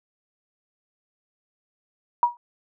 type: tone with exponential decay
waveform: sine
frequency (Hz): 959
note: A#5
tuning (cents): +49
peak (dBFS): -11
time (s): 2.23-2.37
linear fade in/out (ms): 1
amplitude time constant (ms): 29
effects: none